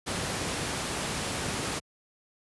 pink noise, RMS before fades -31 dBFS, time 0.06-1.8 s, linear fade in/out 20 ms, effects high-pass 80 Hz 12 dB/octave + resampled to 24000 Hz

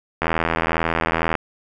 click train, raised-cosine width 0.5 ms, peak -4 dBFS, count 94, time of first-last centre 0.22-1.353 s, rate 82.1 Hz, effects none

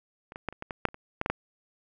clicks, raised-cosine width 0.5 ms, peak -28 / -23 / -15 / -29 / -21 / -19 / -6 / -29 / -29 / -13 / -12 / -11 dBFS, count 12, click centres 0.321 / 0.359 / 0.487 / 0.526 / 0.624 / 0.708 / 0.853 / 0.887 / 0.944 / 1.214 / 1.261 / 1.3 s, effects none

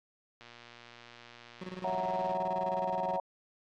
click train, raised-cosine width 0.2 ms, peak -32 dBFS, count 230, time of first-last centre 0.41-2.334 s, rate 119 Hz
25% pulse tone with tremolo, 184.1 Hz, F#3, 8 cents flat, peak -34 dBFS, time 1.61-3.18 s, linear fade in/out 5 ms, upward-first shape square, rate 19 Hz, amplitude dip 75%
sine chord, F# dominant seventh, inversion second, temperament equal, 554.4 / 659.3 / 740 / 932.3 Hz, C#5 / E5 / F#5 / A#5, 0 / 0 / 0 / 0 cents, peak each -36 / -37 / -35 / -34 dBFS, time 1.84-3.2 s, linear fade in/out 2 ms
effects low-pass 4000 Hz 12 dB/octave + MP3 96 kbps

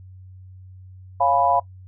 sine chord, C# dominant seventh, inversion none, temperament equal, 554.4 / 698.5 / 830.6 / 987.8 Hz, C#5 / E#5 / G#5 / B5, 0 / 0 / 0 / 0 cents, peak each -25 / -19 / -23 / -20 dBFS, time 1.2-1.6 s, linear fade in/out 10 ms, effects noise-tail reverb RT60 0.1 s tail -20 dB re dry + added 93 Hz sine -40 dBFS peak until 1.87 s

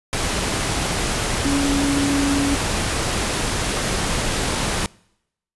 sine tone in noise, 280.8 Hz, C#4, 22 cents sharp, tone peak -18 dBFS, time 1.45-2.55 s, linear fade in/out 0 ms, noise pink, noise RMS -22 dBFS, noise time 0.13-4.86 s, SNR +1 dB, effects noise-tail reverb RT60 0.8 s tail -25 dB re dry + resampled to 24000 Hz

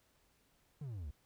triangle exponential sweep, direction down, 156.2 to 65.41 Hz, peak -39 dBFS, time 0.81-1.11 s, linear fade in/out 5 ms, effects pink hiss -73 dBFS RMS until 1.25 s

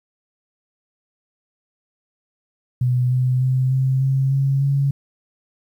sine tone with pitch steps, 125 / 127.26 / 129.56 / 131.9 / 134.28 / 136.71 / 139.18 Hz, B2 / C3 / C3 / C3 / C3 / C#3 / C#3, +21 / -48 / -17 / +14 / +45 / -24 / +7 cents, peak -15 dBFS, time 2.81-4.91 s, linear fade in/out 5 ms, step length 300 ms, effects 9-bit

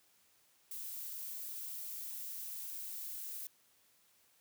violet noise, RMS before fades -44 dBFS, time 0.71-3.47 s, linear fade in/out 2 ms, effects white hiss -70 dBFS RMS until 4.4 s + high-pass 60 Hz 12 dB/octave

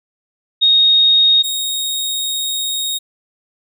sine / sawtooth tone pair in turn, 3729 / 3742 Hz, A#7 / A#7, 0 / +6 cents, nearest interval unison, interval 6 cents, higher second, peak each -8 / -15 dBFS, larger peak first, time 0.61-1.43 / 1.43-2.99 s, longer second, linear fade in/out 20 ms, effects none

